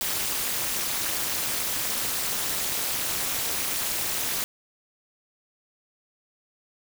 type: noise with amplitude modulation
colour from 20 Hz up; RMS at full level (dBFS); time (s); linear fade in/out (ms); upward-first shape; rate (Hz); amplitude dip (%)
white; -24; 0.01-4.44; 0; sine; 227; 90
effects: none